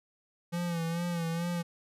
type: tone with vibrato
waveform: square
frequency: 169.7 Hz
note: F3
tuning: 49 cents flat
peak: -31 dBFS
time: 0.52-1.63 s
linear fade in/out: 20 ms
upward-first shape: sine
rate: 2.3 Hz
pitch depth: 53 cents each way
effects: resampled to 32000 Hz